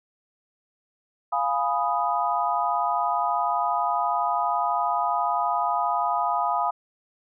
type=chord; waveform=sine; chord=F half-diminished seventh; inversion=none; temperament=equal; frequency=698.5 / 830.6 / 987.8 / 1244.5 Hz; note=F5 / Ab5 / Cb6 / Eb6; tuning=0 / 0 / 0 / 0 cents; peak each=-27 dBFS; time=1.32-6.71 s; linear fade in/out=10 ms; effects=none